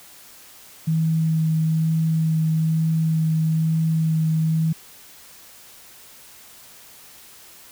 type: tone with vibrato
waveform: sine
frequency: 160 Hz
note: D#3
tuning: 49 cents sharp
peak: -17 dBFS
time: 0.87-4.73 s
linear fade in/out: 10 ms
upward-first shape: sine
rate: 1.1 Hz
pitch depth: 11 cents each way
effects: white hiss -46 dBFS RMS until 7.71 s